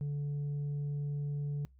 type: tone with tanh clipping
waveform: sine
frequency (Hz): 144.7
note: D3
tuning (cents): -25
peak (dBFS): -33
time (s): 0.01-1.65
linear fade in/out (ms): 0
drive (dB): 2
effects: noise-tail reverb RT60 0.2 s tail -26 dB re dry + added 65 Hz sine -58 dBFS peak until 1.79 s